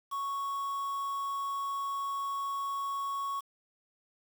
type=tone with quantisation; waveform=triangle; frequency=1108.7 Hz; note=C#6; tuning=in tune; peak=-30 dBFS; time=0.11-3.41 s; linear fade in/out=20 ms; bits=8; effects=none